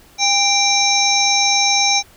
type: harmonic tone with a mistuned harmonic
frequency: 784 Hz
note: G5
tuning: in tune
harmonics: 1 / 3 / 5 / 7 / 8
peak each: -19 / -19 / -19 / -19 / -19 dBFS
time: 0.18-2.03 s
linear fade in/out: 50 ms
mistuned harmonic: 1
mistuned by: +41 cents
effects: pink hiss -48 dBFS RMS until 2.16 s

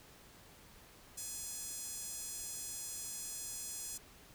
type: tone with high-pass filter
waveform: sawtooth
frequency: 843 Hz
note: G#5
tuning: 26 cents sharp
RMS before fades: -44 dBFS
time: 1.17-3.98 s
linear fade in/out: 10 ms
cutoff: 7300 Hz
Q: 1.8
effects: pink hiss -59 dBFS RMS until 4.34 s

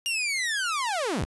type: linear sweep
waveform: sawtooth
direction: down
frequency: 2850 to 30.87 Hz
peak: -22 dBFS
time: 0.06-1.25 s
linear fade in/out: 0 ms
effects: resampled to 24000 Hz + 9-bit

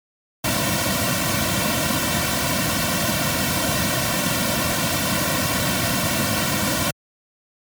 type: noise with comb filter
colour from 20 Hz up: pink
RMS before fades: -21 dBFS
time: 0.44-6.91 s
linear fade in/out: 5 ms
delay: 2.4 ms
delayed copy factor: -0.95
effects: high-pass 80 Hz 12 dB/octave + MP3 96 kbps

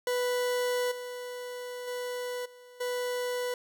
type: tone with level steps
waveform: 40% pulse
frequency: 493.9 Hz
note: B4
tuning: in tune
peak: -26 / -36 / -32 / -49 / -29 dBFS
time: 0.07-3.54 s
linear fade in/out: 2 ms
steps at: 0.91 / 1.87 / 2.45 / 2.8 s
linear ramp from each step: 10 ms
effects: none

